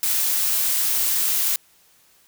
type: noise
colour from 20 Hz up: blue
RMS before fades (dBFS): -21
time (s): 0.03-1.56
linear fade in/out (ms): 0
effects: white hiss -57 dBFS RMS until 2.27 s